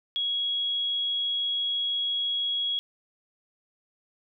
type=tone; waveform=sine; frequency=3322 Hz; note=G#7; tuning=in tune; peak=-25 dBFS; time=0.16-2.79 s; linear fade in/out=0 ms; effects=none